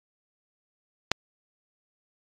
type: click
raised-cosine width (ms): 0.2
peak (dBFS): -3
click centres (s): 1.116
effects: AAC 48 kbps